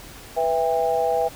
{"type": "chord", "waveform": "sine", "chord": "E minor", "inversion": "second", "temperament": "equal with one note detuned", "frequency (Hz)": [493.9, 659.3, 801.4], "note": ["B4", "E5", "G5"], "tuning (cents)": [0, 0, 38], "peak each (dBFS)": -23, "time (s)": [0.36, 1.29], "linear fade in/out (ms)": 20, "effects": ["pink hiss -42 dBFS RMS until 1.35 s"]}